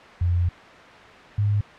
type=tone pair in turn; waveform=sine; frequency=87.6 / 103.11 Hz; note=F2 / G#2; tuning=+6 / -12 cents; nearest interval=minor third; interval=282 cents; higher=second; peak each=-18 dBFS; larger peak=neither; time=0.21-0.49 / 1.38-1.61 s; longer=first; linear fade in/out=5 ms; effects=white hiss -43 dBFS RMS until 1.78 s + low-pass 2000 Hz 12 dB/octave